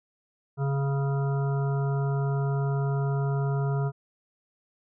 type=harmonic tone; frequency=138.59 Hz; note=C#3; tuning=in tune; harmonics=1 / 3 / 5 / 7 / 9 / 10; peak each=-24 / -34 / -38 / -41 / -43 / -44 dBFS; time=0.57-3.92 s; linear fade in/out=50 ms; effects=none